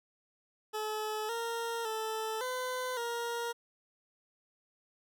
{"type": "tone with pitch steps", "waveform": "20% pulse", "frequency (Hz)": [429.9, 463.4, 439.7, 507, 470.3], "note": ["A4", "A#4", "A4", "B4", "A#4"], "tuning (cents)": [-40, -10, -1, 45, 15], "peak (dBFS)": -29, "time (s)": [0.73, 3.53], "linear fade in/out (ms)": 20, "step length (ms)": 560, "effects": []}